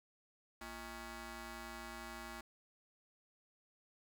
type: ring-modulated tone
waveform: 10% pulse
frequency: 289.3 Hz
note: D4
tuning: 26 cents flat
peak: -35 dBFS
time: 0.61-2.41 s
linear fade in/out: 5 ms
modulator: 523 Hz
effects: none